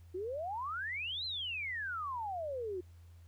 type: exponential two-way sweep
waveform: sine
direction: up then down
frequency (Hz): 349.2 to 4186 to 349.2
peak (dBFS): -36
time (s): 0.14-2.81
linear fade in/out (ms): 10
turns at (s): 1.25
effects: added 85 Hz sine -53 dBFS peak until 3.27 s + pink hiss -71 dBFS RMS until 3.27 s